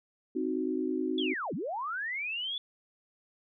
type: chord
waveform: sine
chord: C diminished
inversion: none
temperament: equal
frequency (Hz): 261.6 / 311.1 / 370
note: C4 / Eb4 / Gb4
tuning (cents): 0 / 0 / 0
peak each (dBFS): -33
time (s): 0.35-1.34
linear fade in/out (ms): 10
type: linear two-way sweep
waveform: sine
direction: down then up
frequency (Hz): 3483 to 141.8 to 3483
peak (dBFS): -32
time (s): 1.18-2.58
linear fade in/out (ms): 2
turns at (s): 1.54
effects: none